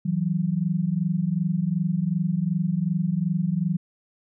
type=tone pair together; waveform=sine; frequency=162.33 / 185 Hz; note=E3 / F#3; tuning=-26 / 0 cents; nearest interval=major second; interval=226 cents; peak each=-24 dBFS; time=0.05-3.77 s; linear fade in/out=10 ms; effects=none